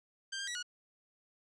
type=tone with pitch steps; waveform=15% pulse; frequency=1578 / 1599 / 1934 / 1452 Hz; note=G6 / G6 / B6 / F#6; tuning=+11 / +34 / -37 / -33 cents; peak=-31 dBFS; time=0.32-0.628 s; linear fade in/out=10 ms; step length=77 ms; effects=resampled to 22050 Hz